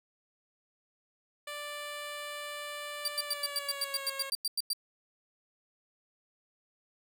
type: tone with pitch glide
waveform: 10% pulse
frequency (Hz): 587.3 to 544.8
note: D5 to C#5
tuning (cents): 0 to -30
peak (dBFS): -30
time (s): 1.47-4.3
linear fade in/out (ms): 5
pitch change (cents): -130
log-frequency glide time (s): 3.22-4.1
type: tone bursts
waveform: sawtooth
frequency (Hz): 4699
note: D8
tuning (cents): 0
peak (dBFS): -26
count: 14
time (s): 3.05-4.732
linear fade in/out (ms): 2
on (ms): 31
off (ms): 96
effects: none